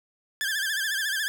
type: tone with vibrato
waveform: sawtooth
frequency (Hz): 1659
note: G#6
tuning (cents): -2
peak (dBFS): -22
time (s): 0.41-1.28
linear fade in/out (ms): 0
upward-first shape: sine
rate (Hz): 14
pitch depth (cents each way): 110
effects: none